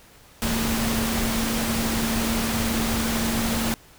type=tone in noise; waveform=sine; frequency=226.9 Hz; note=A#3; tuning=47 cents flat; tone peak=-25 dBFS; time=0.42-3.74 s; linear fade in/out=0 ms; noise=pink; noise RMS=-26 dBFS; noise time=0.42-3.74 s; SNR=-2 dB; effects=pink hiss -51 dBFS RMS until 3.98 s